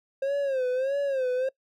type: tone with vibrato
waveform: triangle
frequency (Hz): 533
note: C5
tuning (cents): +32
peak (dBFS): -22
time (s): 0.22-1.49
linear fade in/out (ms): 5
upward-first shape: sine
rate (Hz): 1.6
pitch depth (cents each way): 110
effects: noise-tail reverb RT60 0.1 s tail -23 dB re dry